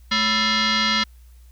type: tone with frequency modulation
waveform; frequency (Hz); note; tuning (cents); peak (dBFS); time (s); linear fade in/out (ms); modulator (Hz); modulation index
sine; 991; B5; +6; -17; 0.11-1.04; 10; 774; 4.9
effects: added 60 Hz sine -44 dBFS peak until 1.51 s + white hiss -61 dBFS RMS until 1.51 s